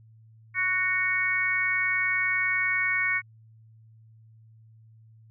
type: harmonic tone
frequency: 370 Hz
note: F#4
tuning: in tune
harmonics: 3 / 4 / 5 / 6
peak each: -36 / -32 / -28 / -25 dBFS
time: 0.54-3.22 s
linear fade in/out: 50 ms
effects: added 111 Hz sine -51 dBFS peak until 5.3 s